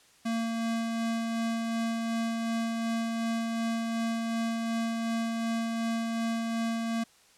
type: tone with tremolo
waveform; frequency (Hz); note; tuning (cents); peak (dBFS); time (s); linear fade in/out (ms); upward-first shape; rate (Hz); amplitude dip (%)
square; 228.4; A#3; -35; -28; 0.25-7.04; 10; sine; 2.7; 25
effects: white hiss -60 dBFS RMS until 7.37 s + low-pass 9000 Hz 12 dB/octave